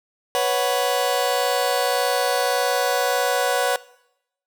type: chord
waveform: sawtooth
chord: B suspended second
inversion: none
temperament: just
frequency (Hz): 493.9 / 555.6 / 740.8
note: B4 / C#5 / F#5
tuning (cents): 0 / +4 / +2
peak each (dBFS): -19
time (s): 0.35-3.76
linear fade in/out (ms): 0
effects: noise-tail reverb RT60 0.8 s tail -20 dB re dry